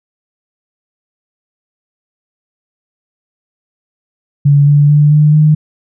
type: tone with pitch steps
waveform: sine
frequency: 143 / 145.42 / 147.87 / 150.37 / 152.91 Hz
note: D3 / D3 / D3 / D3 / D#3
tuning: -46 / -17 / +12 / +41 / -30 cents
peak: -4 dBFS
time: 4.45-5.55 s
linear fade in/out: 10 ms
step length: 220 ms
effects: none